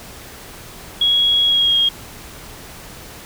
sine tone with pitch glide, 3322 to 3257 Hz, G#7 to G#7, 0 to -34 cents, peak -12 dBFS, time 1.01-1.89 s, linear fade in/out 5 ms, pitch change -34 cents, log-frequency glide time 1.45-1.77 s, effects pink hiss -37 dBFS RMS until 3.25 s

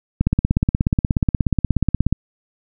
click train, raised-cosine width 5 ms, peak -3 dBFS, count 33, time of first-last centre 0.21-2.126 s, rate 16.7 Hz, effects none

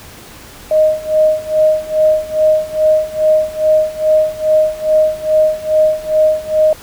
sine tone with tremolo, 621 Hz, D#5, 3 cents flat, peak -6 dBFS, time 0.71-6.73 s, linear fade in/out 2 ms, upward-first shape sine, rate 2.4 Hz, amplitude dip 90%, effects pink hiss -36 dBFS RMS until 6.82 s

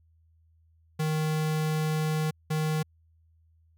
square tone pair in turn, 155.56 / 155.56 Hz, D#3 / D#3, 0 / 0 cents, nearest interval unison, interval 0 cents, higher neither, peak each -26 dBFS, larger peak neither, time 0.99-2.31 / 2.5-2.83 s, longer first, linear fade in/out 10 ms, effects added 81 Hz sine -60 dBFS peak until 3.77 s

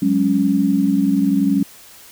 sine chord, F# suspended second, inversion none, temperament equal with one note detuned, 185 / 205.6 / 277.2 Hz, F#3 / G#3 / C#4, 0 / -17 / 0 cents, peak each -20 / -18 / -16 dBFS, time 0.02-1.63 s, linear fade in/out 5 ms, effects white hiss -43 dBFS RMS until 2.11 s

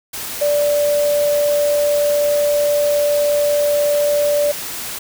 sine tone in noise, 584 Hz, D5, 10 cents flat, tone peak -13 dBFS, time 0.41-4.52 s, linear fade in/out 10 ms, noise white, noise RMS -27 dBFS, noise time 0.13-4.99 s, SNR +11 dB, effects none

